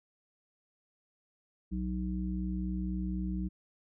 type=harmonic tone; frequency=62 Hz; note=B1; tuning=7 cents sharp; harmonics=1 / 3 / 5; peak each=-35 / -34 / -41 dBFS; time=1.71-3.49 s; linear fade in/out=20 ms; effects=none